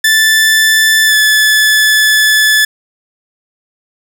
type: tone with pitch glide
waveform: sawtooth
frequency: 1758 to 1729.8 Hz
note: A6 to A6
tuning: -2 to -30 cents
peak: -3 dBFS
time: 0.04-2.65 s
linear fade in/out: 5 ms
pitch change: -28 cents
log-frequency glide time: 1.06-1.15 s
effects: none